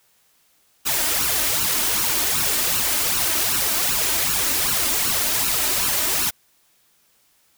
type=noise with flanger; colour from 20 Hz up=white; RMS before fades=-21 dBFS; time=0.85-6.31 s; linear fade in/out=20 ms; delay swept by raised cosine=0.71 to 3.31 ms; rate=2.6 Hz; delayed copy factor=+0.65; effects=white hiss -61 dBFS RMS until 7.57 s